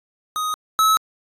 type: tone pair in turn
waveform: square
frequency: 1250 / 1294.1 Hz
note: D#6 / E6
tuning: +8 / -32 cents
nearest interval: minor second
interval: 60 cents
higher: second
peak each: -22 / -14 dBFS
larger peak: second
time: 0.36-0.54 / 0.79-0.97 s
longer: neither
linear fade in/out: 0 ms
effects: AAC 48 kbps